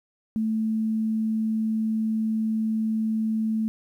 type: tone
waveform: sine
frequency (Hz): 220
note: A3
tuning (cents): 0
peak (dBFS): -22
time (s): 0.36-3.68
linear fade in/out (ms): 0
effects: 10-bit